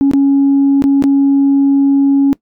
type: tone with dropouts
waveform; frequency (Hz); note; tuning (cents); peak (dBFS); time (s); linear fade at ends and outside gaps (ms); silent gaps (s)
sine; 277.2; C#4; 0; -5; 0.01-2.33; 0; 0.113-0.135 / 0.822-0.84 / 1.024-1.039
effects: noise-tail reverb RT60 0.1 s tail -21 dB re dry + tanh soft clip ceiling -4 dBFS